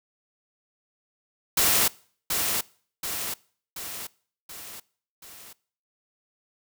white noise with echo, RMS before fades -21 dBFS, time 1.57-1.88 s, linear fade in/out 5 ms, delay 730 ms, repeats 5, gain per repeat -5 dB, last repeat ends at 5.53 s, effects noise-tail reverb RT60 0.5 s tail -23 dB re dry

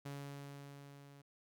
sawtooth tone with level ramp, 141.1 Hz, C#3, 31 cents sharp, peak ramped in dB -39 to -53 dBFS, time 0.05-1.22 s, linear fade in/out 10 ms, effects none

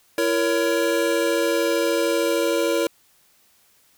square chord, A# diminished, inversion second, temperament just, 335.6 / 466.2 / 559.4 Hz, E4 / A#4 / C#5, +31 / 0 / +16 cents, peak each -24 dBFS, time 0.18-2.87 s, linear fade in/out 2 ms, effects white hiss -59 dBFS RMS until 3.97 s

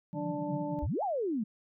harmonic tone, 293.7 Hz, D4, in tune, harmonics 1 / 2 / 3, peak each -35 / -38 / -40 dBFS, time 0.13-0.87 s, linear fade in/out 50 ms
white band-pass noise, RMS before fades -39 dBFS, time 0.13-0.79 s, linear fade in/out 0 ms, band 140 to 190 Hz, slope 96 dB/octave
sine exponential two-way sweep, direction up then down, 51.91 to 877 to 201.1 Hz, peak -29 dBFS, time 0.82-1.44 s, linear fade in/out 10 ms, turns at 1.03 s
effects none

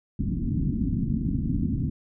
white low-pass noise, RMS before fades -26 dBFS, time 0.19-1.9 s, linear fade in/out 5 ms, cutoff 270 Hz, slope 48 dB/octave, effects none

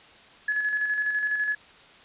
sine tone with tremolo, 1700 Hz, G#6, 40 cents sharp, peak -22 dBFS, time 0.48-1.55 s, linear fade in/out 5 ms, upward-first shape square, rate 12 Hz, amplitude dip 40%, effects white hiss -51 dBFS RMS until 2.04 s + resampled to 8000 Hz

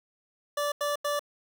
25% pulse tone bursts, 582 Hz, D5, 16 cents flat, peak -23 dBFS, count 3, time 0.57-1.194 s, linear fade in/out 5 ms, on 150 ms, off 87 ms, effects none

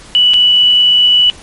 sine tone with dropouts, 2957 Hz, F#7, 2 cents flat, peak -5 dBFS, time 0.15-1.3 s, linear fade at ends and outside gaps 0 ms, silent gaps 0.336-0.341 s, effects pink hiss -36 dBFS RMS until 1.42 s + MP3 48 kbps

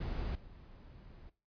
brown noise with level steps, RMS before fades -37 / -54 dBFS, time 0-1.3 s, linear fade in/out 10 ms, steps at 0.35 s, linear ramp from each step 2 ms, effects noise-tail reverb RT60 0.3 s tail -17 dB re dry + resampled to 11025 Hz

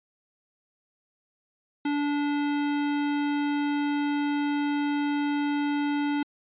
square tone, 290 Hz, D4, 22 cents flat, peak -25 dBFS, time 1.85-6.23 s, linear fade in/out 5 ms, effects resampled to 8000 Hz

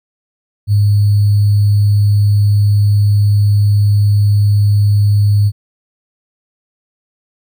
sine tone with sample-and-hold, 102.7 Hz, G#2, 19 cents flat, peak -7 dBFS, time 0.67-5.52 s, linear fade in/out 50 ms, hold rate 4410 Hz, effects none

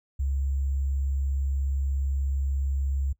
sine tone with sample-and-hold, 68.4 Hz, C#2, 23 cents flat, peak -24 dBFS, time 0.19-3.13 s, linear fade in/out 10 ms, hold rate 7350 Hz, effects noise-tail reverb RT60 0.1 s tail -21 dB re dry

